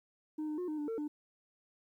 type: tone with pitch steps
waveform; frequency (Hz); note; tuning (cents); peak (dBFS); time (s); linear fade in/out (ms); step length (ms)
sine; 307.6 / 304 / 359.8 / 306.5 / 295.4 / 452 / 298; D#4 / D#4 / F#4 / D#4 / D4 / A4 / D4; -20 / -40 / -48 / -26 / +10 / +47 / +25; -32; 0.38-1.08; 10; 100
effects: tanh soft clip ceiling -34 dBFS + 12-bit